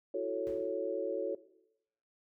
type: chord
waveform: sine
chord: F# minor seventh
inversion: third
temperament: equal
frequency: 329.6 / 370 / 440 / 554.4 Hz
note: E4 / F#4 / A4 / C#5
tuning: 0 / 0 / 0 / 0 cents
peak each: -42 / -37 / -37 / -36 dBFS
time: 0.14-1.35 s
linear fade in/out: 5 ms
type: noise with exponential decay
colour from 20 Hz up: brown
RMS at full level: -44 dBFS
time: 0.47-0.86 s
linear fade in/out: 0 ms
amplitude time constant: 84 ms
effects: noise-tail reverb RT60 0.8 s tail -17 dB re dry + high-pass 100 Hz 12 dB/octave